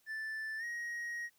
triangle tone with pitch glide, 1760 to 1886.3 Hz, A6 to A#6, 0 to +20 cents, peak -36 dBFS, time 0.06-1.3 s, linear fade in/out 50 ms, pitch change +120 cents, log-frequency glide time 0.58-0.64 s, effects white hiss -72 dBFS RMS until 1.38 s

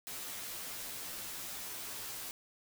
white noise with comb filter, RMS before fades -43 dBFS, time 0.07-2.31 s, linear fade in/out 0 ms, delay 13 ms, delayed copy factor -0.85, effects none

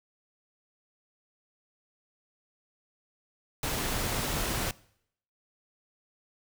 pink noise, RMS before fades -31 dBFS, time 3.63-4.71 s, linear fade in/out 2 ms, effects noise-tail reverb RT60 0.7 s tail -22 dB re dry

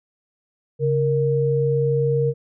sine tone pair together, 138.6 / 466.2 Hz, C#3 / A#4, 0 / 0 cents, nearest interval octave + major sixth, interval 2100 cents, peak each -20 / -19 dBFS, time 0.79-2.34 s, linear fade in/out 50 ms, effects none

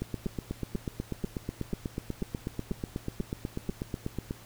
two click trains, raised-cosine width 3 ms, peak -20 / -19 dBFS, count 8 / 36, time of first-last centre 0.26-3.691 / 0.02-4.309 s, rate 2.04 / 8.16 Hz, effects added 113 Hz sine -53 dBFS peak until 4.45 s + pink hiss -52 dBFS RMS until 4.45 s

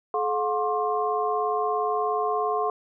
sine tone cluster, 429 / 718 / 1064 / 1161 Hz, A4 / F5 / C6 / D6, -44 / +48 / +29 / -20 cents, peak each -27 / -27 / -27 / -36 dBFS, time 0.14-2.7 s, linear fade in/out 2 ms, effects none

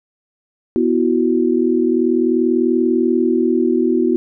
sine chord, B suspended fourth, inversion none, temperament equal, 246.9 / 329.6 / 370 Hz, B3 / E4 / F#4, 0 / 0 / 0 cents, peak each -17 dBFS, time 0.76-4.16 s, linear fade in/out 0 ms, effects none

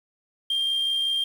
sine tone with amplitude modulation, 3190 Hz, G7, 30 cents sharp, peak -18 dBFS, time 0.5-1.24 s, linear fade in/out 5 ms, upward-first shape sine, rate 65.4 Hz, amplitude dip 40%, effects tanh soft clip ceiling -20 dBFS + 8-bit

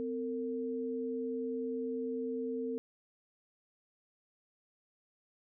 sine tone pair together, 255.7 / 454.9 Hz, C4 / A#4, -40 / -42 cents, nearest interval minor seventh, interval 998 cents, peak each -37 / -36 dBFS, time 0-2.78 s, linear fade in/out 0 ms, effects none

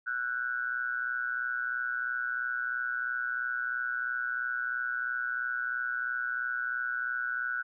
sine tone with amplitude modulation, 1480 Hz, F#6, in tune, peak -26 dBFS, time 0.06-7.63 s, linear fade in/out 20 ms, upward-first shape sine, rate 123 Hz, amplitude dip 85%, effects none

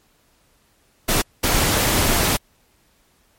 pink noise bursts at uneven times, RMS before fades -18 dBFS, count 2, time 1.08-1.22 / 1.43-2.37 s, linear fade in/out 10 ms, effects pink hiss -60 dBFS RMS until 3.38 s + MP3 64 kbps

